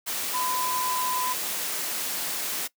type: tone in noise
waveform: sine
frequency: 1007 Hz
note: B5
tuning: 33 cents sharp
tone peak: -27 dBFS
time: 0.33-1.34 s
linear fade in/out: 20 ms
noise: white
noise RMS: -30 dBFS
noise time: 0.06-2.68 s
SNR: 0 dB
effects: noise-tail reverb RT60 0.1 s tail -20 dB re dry + high-pass 200 Hz 12 dB/octave